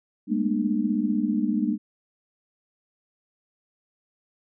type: tone cluster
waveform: sine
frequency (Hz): 203.2 / 218.6 / 239.1 / 300.3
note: G#3 / A3 / A#3 / D4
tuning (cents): -38 / -11 / +44 / +39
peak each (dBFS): -27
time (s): 0.27-1.78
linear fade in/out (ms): 50
effects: none